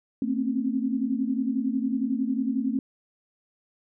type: tone cluster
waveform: sine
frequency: 225.3 / 260.3 / 271.3 Hz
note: A3 / C4 / C#4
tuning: +41 / -9 / -37 cents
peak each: -28 dBFS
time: 0.22-2.79 s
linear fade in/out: 2 ms
effects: none